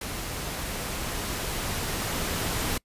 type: noise with level ramp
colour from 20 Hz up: pink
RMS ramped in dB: -34 to -28 dBFS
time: 0.01-2.78 s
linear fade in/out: 5 ms
effects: noise-tail reverb RT60 0.1 s tail -25 dB re dry + resampled to 32000 Hz